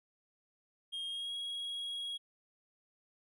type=tone with pitch glide; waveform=triangle; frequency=3235 to 3307 Hz; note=G#7 to G#7; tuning=-46 to -8 cents; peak=-36 dBFS; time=0.92-2.18 s; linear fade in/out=20 ms; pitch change=+38 cents; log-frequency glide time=1.08-1.34 s; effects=none